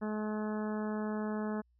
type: harmonic tone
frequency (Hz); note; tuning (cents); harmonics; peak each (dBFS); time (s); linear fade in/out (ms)
213.4; G#3; +47; 1 / 2 / 3 / 4 / 5 / 6 / 7 / 8; -34 / -40 / -44 / -46 / -48 / -50 / -51 / -52; 0.01-1.62; 20
effects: added 60 Hz sine -67 dBFS peak until 1.79 s